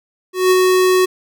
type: tone with ADSR envelope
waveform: square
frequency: 369.9 Hz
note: F#4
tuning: in tune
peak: -9 dBFS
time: 0.33-1.06 s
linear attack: 180 ms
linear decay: 33 ms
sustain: -2 dB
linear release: 14 ms
effects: none